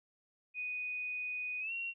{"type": "tone with pitch glide", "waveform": "sine", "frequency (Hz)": [2485, 2741], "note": ["D#7", "F7"], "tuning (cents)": [-3, -33], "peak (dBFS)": -36, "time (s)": [0.54, 1.94], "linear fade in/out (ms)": 50, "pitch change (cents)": 170, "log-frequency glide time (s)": [1.6, 1.72], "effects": []}